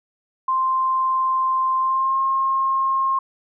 sine tone with pitch glide, 1046.5 to 1070.3 Hz, C6 to C6, 0 to +39 cents, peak -17 dBFS, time 0.48-3.19 s, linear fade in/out 5 ms, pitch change +39 cents, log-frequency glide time 1.79-2.19 s, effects none

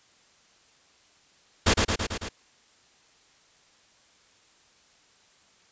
pink noise with echo, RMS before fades -19 dBFS, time 1.66-1.74 s, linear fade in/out 10 ms, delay 110 ms, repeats 5, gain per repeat -3 dB, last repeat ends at 2.29 s, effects white hiss -60 dBFS RMS until 5.71 s + resampled to 16000 Hz

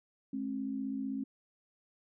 sine tone pair together, 213.3 / 269 Hz, G#3 / C4, +46 / +48 cents, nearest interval major third, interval 402 cents, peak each -39 / -35 dBFS, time 0.33-1.24 s, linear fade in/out 5 ms, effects none

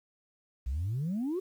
sine exponential sweep, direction up, 58.27 to 392 Hz, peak -28 dBFS, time 0.66-1.4 s, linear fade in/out 10 ms, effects tanh soft clip ceiling -27 dBFS + 10-bit

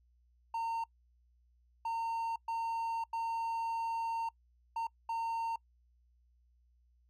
triangle tone bursts at uneven times, 914 Hz, A#5, 34 cents flat, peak -31 dBFS, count 6, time 0.54-0.84 / 1.85-2.36 / 2.48-3.04 / 3.13-4.29 / 4.76-4.87 / 5.09-5.56 s, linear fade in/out 5 ms, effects noise-tail reverb RT60 0.1 s tail -24 dB re dry + added 60 Hz sine -66 dBFS peak until 7.09 s

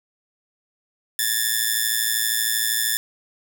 5% pulse ring-modulated tone, 1755 Hz, A6, 5 cents flat, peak -6 dBFS, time 1.19-2.97 s, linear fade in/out 0 ms, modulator 56.4 Hz, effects 7-bit

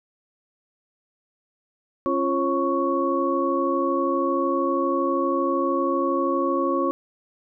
sine tone cluster, 272.9 / 345.6 / 544 / 1112 Hz, C#4 / F4 / C#5 / C#6, -27 / -18 / -33 / +5 cents, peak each -26 / -25 / -26 / -25 dBFS, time 2.06-6.91 s, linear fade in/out 0 ms, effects none

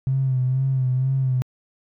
triangle tone with vibrato, 130.81 Hz, C3, in tune, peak -14 dBFS, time 0.07-1.42 s, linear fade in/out 0 ms, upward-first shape sine, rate 2.1 Hz, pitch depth 49 cents each way, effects tanh soft clip ceiling -16 dBFS

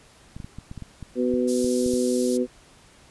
clicks, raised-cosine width 5 ms, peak -24 dBFS, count 12, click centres 0.365 / 0.402 / 0.445 / 0.586 / 0.714 / 0.777 / 0.823 / 1.027 / 1.339 / 1.645 / 1.862 / 1.937 s
harmonic tone, 124.5 Hz, B2, 14 cents sharp, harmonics 2 / 3 / 4, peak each -23 / -25 / -26 dBFS, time 1.15-2.47 s, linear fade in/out 50 ms
white high-pass noise, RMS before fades -33 dBFS, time 1.47-2.38 s, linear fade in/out 20 ms, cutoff 4200 Hz, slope 24 dB/octave
effects pink hiss -53 dBFS RMS until 3.1 s + resampled to 24000 Hz

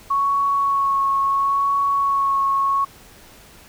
sine tone with vibrato, 1107 Hz, C#6, 3 cents flat, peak -16 dBFS, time 0.1-2.85 s, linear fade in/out 10 ms, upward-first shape sine, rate 0.73 Hz, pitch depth 15 cents each way, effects pink hiss -46 dBFS RMS until 3.68 s

